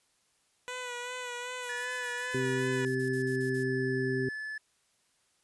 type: tone with vibrato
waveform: 10% pulse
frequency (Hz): 493.9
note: B4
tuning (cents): 0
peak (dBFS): -28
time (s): 0.68-2.85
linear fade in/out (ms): 0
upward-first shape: sine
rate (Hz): 2.6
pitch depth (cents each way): 34
type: noise bursts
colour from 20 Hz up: violet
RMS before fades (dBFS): -45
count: 15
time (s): 1.62-3.638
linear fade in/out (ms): 10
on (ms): 100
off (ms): 37
type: tone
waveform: triangle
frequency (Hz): 1731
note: A6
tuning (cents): -29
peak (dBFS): -34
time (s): 1.69-4.58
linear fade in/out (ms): 5
type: harmonic tone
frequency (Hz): 130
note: C3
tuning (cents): -11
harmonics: 1 / 2 / 3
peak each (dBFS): -34 / -34 / -31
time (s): 2.34-4.29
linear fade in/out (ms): 5
effects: white hiss -71 dBFS RMS until 5.43 s + resampled to 24000 Hz